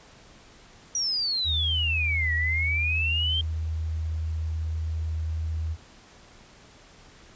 sine exponential two-way sweep, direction down then up, 5840 to 1900 to 3188 Hz, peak -24 dBFS, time 0.95-3.41 s, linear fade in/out 2 ms, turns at 2.34 s
sine tone with vibrato, 79.8 Hz, D#2, 44 cents sharp, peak -26 dBFS, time 1.44-5.77 s, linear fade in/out 50 ms, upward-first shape sine, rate 18 Hz, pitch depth 9 cents each way
effects pink hiss -52 dBFS RMS until 7.35 s + resampled to 16000 Hz

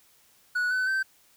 triangle tone with pitch steps, 1469 / 1509.4 / 1551 Hz, F#6 / F#6 / G6, -13 / +34 / -19 cents, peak -22 dBFS, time 0.55-1.03 s, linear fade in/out 10 ms, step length 160 ms, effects white hiss -61 dBFS RMS until 1.36 s

